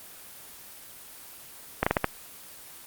slowing click train, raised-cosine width 0.5 ms, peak -6 dBFS, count 5, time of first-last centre 1.83-2.044 s, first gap 35 ms, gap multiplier 1.29, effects white hiss -46 dBFS RMS until 2.86 s + Opus 24 kbps

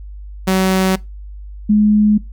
sawtooth / sine tone pair in turn, 188.5 / 210.4 Hz, F#3 / G#3, +32 / +23 cents, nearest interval major second, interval 191 cents, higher second, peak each -8 dBFS, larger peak neither, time 0.47-0.96 / 1.69-2.18 s, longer neither, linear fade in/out 10 ms, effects noise-tail reverb RT60 0.2 s tail -21 dB re dry + added 50 Hz sine -29 dBFS peak until 2.32 s

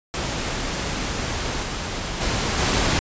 pink noise with level steps, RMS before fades -26 / -28 / -23 / -20 dBFS, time 0.14-2.99 s, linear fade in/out 0 ms, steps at 1.62 / 2.2 / 2.57 s, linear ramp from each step 20 ms, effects resampled to 16000 Hz

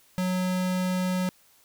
square tone, 183.6 Hz, F#3, 13 cents flat, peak -25 dBFS, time 0.18-1.29 s, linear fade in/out 0 ms, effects white hiss -60 dBFS RMS until 1.64 s

